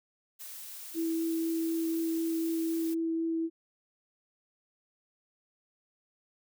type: noise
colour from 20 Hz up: blue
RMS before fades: -44 dBFS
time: 0.39-2.95 s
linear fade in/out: 20 ms
type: tone with vibrato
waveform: sine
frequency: 328 Hz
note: E4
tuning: 9 cents flat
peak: -28 dBFS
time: 0.94-3.5 s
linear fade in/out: 50 ms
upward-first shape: triangle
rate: 4 Hz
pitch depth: 8 cents each way
effects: none